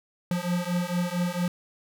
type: beating tone pair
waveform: square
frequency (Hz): 174.61 / 179.01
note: F3 / F3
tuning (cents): 0 / +43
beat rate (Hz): 4.4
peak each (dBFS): -29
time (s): 0.31-1.48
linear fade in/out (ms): 2
effects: none